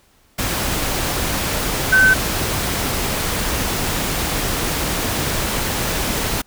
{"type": "tone in noise", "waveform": "sine", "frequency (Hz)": 1529, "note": "G6", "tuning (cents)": -44, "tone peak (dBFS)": -9, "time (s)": [1.92, 2.14], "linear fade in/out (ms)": 10, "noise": "pink", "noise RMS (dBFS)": -21, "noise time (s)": [0.38, 6.42], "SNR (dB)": 9, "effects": ["pink hiss -56 dBFS RMS until 6.46 s"]}